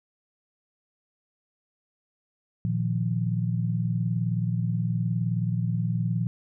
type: chord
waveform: sine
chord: Bb suspended fourth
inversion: none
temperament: equal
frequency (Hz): 116.54 / 155.56 / 174.61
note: Bb2 / Eb3 / F3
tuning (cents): 0 / 0 / 0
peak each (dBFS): -26 / -31 / -28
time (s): 2.65-6.27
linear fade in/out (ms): 0
effects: none